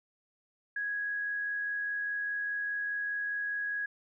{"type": "tone with amplitude modulation", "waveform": "sine", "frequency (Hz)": 1661.2, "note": "G#6", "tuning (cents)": 0, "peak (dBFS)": -30, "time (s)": [0.76, 3.86], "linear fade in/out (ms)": 5, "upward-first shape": "sine", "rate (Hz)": 84.9, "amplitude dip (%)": 25, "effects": []}